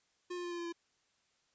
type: tone with pitch steps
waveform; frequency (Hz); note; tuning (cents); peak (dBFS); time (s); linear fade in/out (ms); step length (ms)
square; 356.5 / 353 / 349.6 / 346.2 / 342.8 / 339.4; F4 / F4 / F4 / F4 / F4 / F4; +36 / +19 / +2 / -15 / -32 / -49; -39; 0.3-0.726; 10; 71
effects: white hiss -75 dBFS RMS until 1.54 s + resampled to 16000 Hz